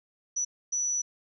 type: tone bursts at uneven times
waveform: sine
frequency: 5920 Hz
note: F#8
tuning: in tune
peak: -26 dBFS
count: 2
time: 0.36-0.45 / 0.72-1.02 s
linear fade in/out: 10 ms
effects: none